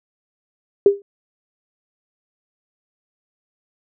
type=tone with exponential decay; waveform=sine; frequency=401.1 Hz; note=G4; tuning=40 cents sharp; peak=-4 dBFS; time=0.86-1.02 s; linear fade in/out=2 ms; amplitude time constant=33 ms; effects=none